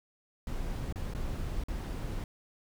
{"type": "noise with dropouts", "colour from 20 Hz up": "brown", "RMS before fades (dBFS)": -35, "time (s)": [0.47, 2.24], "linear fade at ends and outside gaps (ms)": 1, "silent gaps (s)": [[0.925, 0.958], [1.137, 1.149], [1.637, 1.684]], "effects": []}